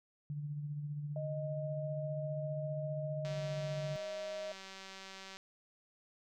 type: tone with tremolo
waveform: sine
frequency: 146.83 Hz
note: D3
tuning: in tune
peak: -36 dBFS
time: 0.3-3.96 s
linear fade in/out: 0 ms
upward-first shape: sine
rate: 15 Hz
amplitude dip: 40%
type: tone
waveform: sine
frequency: 622.3 Hz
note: D#5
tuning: in tune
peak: -39 dBFS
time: 1.16-4.52 s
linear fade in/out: 2 ms
type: click train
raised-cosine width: 0.2 ms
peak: -32 dBFS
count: 408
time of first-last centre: 3.25-5.37 s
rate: 192 Hz
effects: none